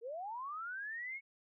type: linear sweep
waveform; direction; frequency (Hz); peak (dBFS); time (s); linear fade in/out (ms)
sine; up; 434.2 to 2217; -40; 0.01-1.21; 50
effects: none

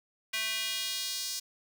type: tone with high-pass filter sweep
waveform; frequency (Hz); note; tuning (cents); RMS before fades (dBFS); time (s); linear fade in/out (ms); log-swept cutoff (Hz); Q
square; 220; A3; 0; -34; 0.33-1.4; 10; 2300 to 5200; 1.8
effects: none

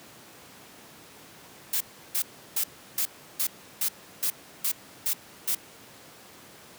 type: noise bursts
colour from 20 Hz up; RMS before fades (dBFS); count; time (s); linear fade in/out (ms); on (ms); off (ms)
blue; -26; 10; 1.73-5.55; 5; 76; 340
effects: pink hiss -49 dBFS RMS until 6.78 s + high-pass 150 Hz 12 dB/octave

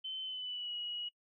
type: tone with pitch glide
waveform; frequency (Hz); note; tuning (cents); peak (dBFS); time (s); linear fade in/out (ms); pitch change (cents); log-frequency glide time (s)
sine; 3068 to 2909; G7 to F#7; -38 to -30; -38; 0.04-1.09; 10; -92; 0.22-0.74
effects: noise-tail reverb RT60 0.1 s tail -22 dB re dry

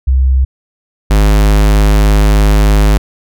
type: tone pair in turn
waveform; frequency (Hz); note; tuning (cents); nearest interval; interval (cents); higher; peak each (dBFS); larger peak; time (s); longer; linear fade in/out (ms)
sine / square; 65.41 / 51.61; C2 / G#1; 0 / -10; major third; 410; first; -6; neither; 0.07-0.45 / 1.1-2.98; second; 10
effects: none

